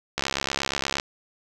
click train, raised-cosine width 0.2 ms, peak -7 dBFS, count 57, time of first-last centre 0.18-0.999 s, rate 68.4 Hz, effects none

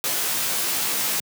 white noise with comb filter, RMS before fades -24 dBFS, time 0.04-1.2 s, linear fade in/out 0 ms, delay 16 ms, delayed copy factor -0.85, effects high-pass 150 Hz 12 dB/octave

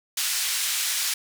white band-pass noise, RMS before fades -26 dBFS, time 0.17-1.14 s, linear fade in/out 5 ms, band 1800 to 10000 Hz, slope 12 dB/octave, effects none

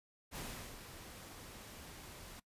pink noise with ADSR envelope, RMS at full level -44 dBFS, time 0.31-2.4 s, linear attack 51 ms, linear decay 390 ms, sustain -8 dB, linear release 8 ms, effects noise-tail reverb RT60 0.1 s tail -21 dB re dry + resampled to 32000 Hz

